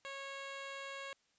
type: tone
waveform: 10% pulse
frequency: 549 Hz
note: C#5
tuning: 17 cents flat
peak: -35 dBFS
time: 0.05-1.13 s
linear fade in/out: 0 ms
effects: white hiss -75 dBFS RMS until 1.38 s + resampled to 16000 Hz